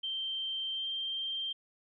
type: tone with pitch glide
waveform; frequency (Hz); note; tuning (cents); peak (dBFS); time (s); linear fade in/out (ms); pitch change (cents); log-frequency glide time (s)
sine; 3136 to 3161; G7 to G7; 0 to +14; -33; 0.03-1.53; 10; +14; 0.73-0.87
effects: none